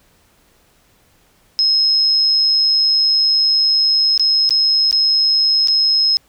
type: tone with dropouts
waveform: sine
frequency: 5150 Hz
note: E8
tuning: 41 cents flat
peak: -11 dBFS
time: 1.59-6.17 s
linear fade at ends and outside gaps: 0 ms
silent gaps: 4.177-4.196 / 4.492-4.507 / 4.911-4.927 / 5.674-5.683 s
effects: pink hiss -55 dBFS RMS until 6.28 s